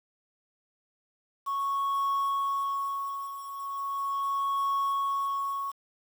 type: tone with tremolo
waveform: sine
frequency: 1106 Hz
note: C#6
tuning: 4 cents flat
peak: -22 dBFS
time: 1.46-5.72 s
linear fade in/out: 20 ms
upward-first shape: triangle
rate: 0.38 Hz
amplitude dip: 85%
effects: tanh soft clip ceiling -24 dBFS + 8-bit